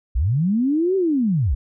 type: linear two-way sweep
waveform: sine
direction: up then down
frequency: 49 to 392 to 49 Hz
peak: -16 dBFS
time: 0.15-1.55 s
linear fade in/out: 10 ms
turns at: 0.96 s
effects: none

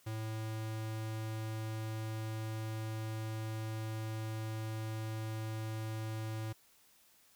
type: tone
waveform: square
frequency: 110 Hz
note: A2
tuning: in tune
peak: -38 dBFS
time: 0.06-6.53 s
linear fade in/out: 10 ms
effects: white hiss -66 dBFS RMS until 7.35 s

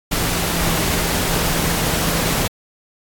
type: tone in noise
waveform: sine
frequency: 167.7 Hz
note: E3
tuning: 30 cents sharp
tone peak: -26 dBFS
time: 0.11-2.48 s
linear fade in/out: 10 ms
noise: pink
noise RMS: -20 dBFS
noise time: 0.11-2.48 s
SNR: -9 dB
effects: AAC 64 kbps

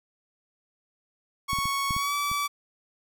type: tone with pitch glide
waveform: sawtooth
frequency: 1108.7 to 1151.8 Hz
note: C#6 to D6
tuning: 0 to -34 cents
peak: -22 dBFS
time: 1.48-2.48 s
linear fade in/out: 20 ms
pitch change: +66 cents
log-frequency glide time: 1.94-2.14 s
type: clicks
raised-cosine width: 5 ms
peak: -21 / -24 / -23 / -20 / -23 / -27 dBFS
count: 6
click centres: 1.532 / 1.587 / 1.656 / 1.908 / 1.965 / 2.315 s
effects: none

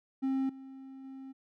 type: tone with level steps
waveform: triangle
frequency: 266.7 Hz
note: C4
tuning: 33 cents sharp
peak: -26 / -43 / -41 dBFS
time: 0.22-1.33 s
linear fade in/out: 20 ms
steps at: 0.49 / 1.04 s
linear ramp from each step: 5 ms
effects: none

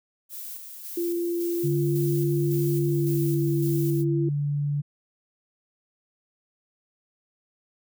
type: noise with tremolo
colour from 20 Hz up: violet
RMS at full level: -37 dBFS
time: 0.29-4.05 s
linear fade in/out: 50 ms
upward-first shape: square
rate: 1.8 Hz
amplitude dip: 40%
type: tone with pitch glide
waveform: sine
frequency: 344.7 to 337.4 Hz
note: F4 to E4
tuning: -23 to +40 cents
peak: -24 dBFS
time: 0.97-4.29 s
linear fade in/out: 5 ms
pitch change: -37 cents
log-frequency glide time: 2.84-3.22 s
type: tone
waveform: sine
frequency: 144.7 Hz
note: D3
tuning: 25 cents flat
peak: -23 dBFS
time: 1.63-4.82 s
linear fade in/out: 20 ms
effects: none

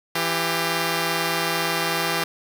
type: tone pair together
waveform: 5% pulse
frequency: 166.96 / 397.1 Hz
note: E3 / G4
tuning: +22 / +22 cents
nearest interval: octave + minor third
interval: 1500 cents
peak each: -13 dBFS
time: 0.15-2.24 s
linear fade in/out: 5 ms
effects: none

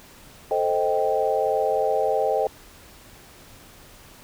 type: chord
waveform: sine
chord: A half-diminished seventh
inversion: none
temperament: equal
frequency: 440 / 523.3 / 622.3 / 784 Hz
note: A4 / C5 / Eb5 / G5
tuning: 0 / 0 / 0 / 0 cents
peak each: -25 dBFS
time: 0.51-2.47 s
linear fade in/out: 2 ms
effects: pink hiss -48 dBFS RMS until 4.23 s

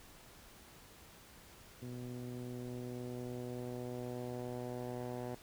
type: tone with low-pass filter sweep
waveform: 10% pulse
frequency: 123.47 Hz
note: B2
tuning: in tune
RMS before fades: -43 dBFS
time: 1.82-5.35 s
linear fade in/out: 5 ms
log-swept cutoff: 260 to 970 Hz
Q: 0.93
effects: pink hiss -58 dBFS RMS until 5.42 s

